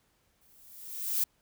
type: noise with exponential growth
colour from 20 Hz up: violet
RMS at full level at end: -26 dBFS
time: 0.41-1.24 s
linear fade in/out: 5 ms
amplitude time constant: 180 ms
effects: pink hiss -71 dBFS RMS until 1.41 s